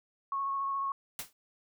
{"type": "tone with vibrato", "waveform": "sine", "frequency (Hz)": 1099, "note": "C#6", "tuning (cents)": -15, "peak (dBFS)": -30, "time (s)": [0.32, 0.92], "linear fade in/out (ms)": 2, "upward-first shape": "sine", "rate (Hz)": 14, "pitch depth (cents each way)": 14}
{"type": "noise with exponential decay", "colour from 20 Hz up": "white", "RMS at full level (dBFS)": -34, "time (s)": [1.19, 1.33], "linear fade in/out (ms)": 2, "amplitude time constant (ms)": 29}
{"effects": []}